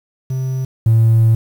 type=tone pair in turn; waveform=triangle; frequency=130.81 / 112.8 Hz; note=C3 / A2; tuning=0 / +44 cents; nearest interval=minor third; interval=256 cents; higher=first; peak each=-15 / -5 dBFS; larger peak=second; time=0.3-0.65 / 0.86-1.35 s; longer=second; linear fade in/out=5 ms; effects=tanh soft clip ceiling -4 dBFS + 7-bit